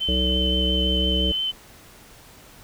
sine tone with vibrato, 3063 Hz, G7, 41 cents flat, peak -22 dBFS, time 0-1.52 s, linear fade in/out 20 ms, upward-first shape sine, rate 5.8 Hz, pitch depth 10 cents each way
harmonic tone, 63.4 Hz, B1, 46 cents sharp, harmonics 1 / 3 / 5 / 7 / 9, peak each -23 / -28 / -30 / -31 / -33 dBFS, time 0.08-1.32 s, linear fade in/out 5 ms
effects pink hiss -48 dBFS RMS until 2.63 s

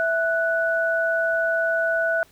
sine tone pair together, 659.3 / 1480.1 Hz, E5 / F#6, 0 / 0 cents, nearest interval octave + major second, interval 1400 cents, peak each -22 dBFS, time 0-2.23 s, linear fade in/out 0 ms, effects pink hiss -55 dBFS RMS until 2.31 s

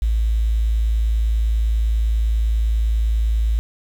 sine tone with quantisation, 55 Hz, A1, in tune, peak -15 dBFS, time 0.02-3.59 s, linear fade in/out 0 ms, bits 7, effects none

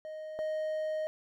triangle tone pair in turn, 622.3 / 622.3 Hz, D#5 / D#5, 0 / 0 cents, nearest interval unison, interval 0 cents, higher neither, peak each -37 / -29 dBFS, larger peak second, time 0.05-0.39 / 0.39-1.07 s, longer second, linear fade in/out 0 ms, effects none

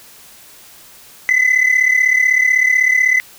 sine tone pair together, 2001 / 2037 Hz, B6 / C7, +22 / -47 cents, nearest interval unison, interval 31 cents, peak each -11 dBFS, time 1.29-3.2 s, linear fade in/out 0 ms, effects tanh soft clip ceiling -7 dBFS + white hiss -42 dBFS RMS until 3.38 s

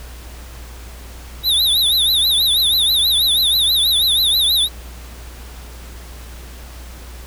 square tone with vibrato, 3729 Hz, A#7, in tune, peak -13 dBFS, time 1.43-4.69 s, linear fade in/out 50 ms, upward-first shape triangle, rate 6.2 Hz, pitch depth 170 cents each way, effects added 60 Hz sine -33 dBFS peak until 7.26 s + pink hiss -40 dBFS RMS until 7.26 s

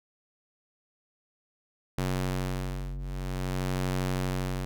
sawtooth ring-modulated tone, 92.5 Hz, F#2, in tune, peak -22 dBFS, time 1.98-4.65 s, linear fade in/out 0 ms, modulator 46.5 Hz, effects none

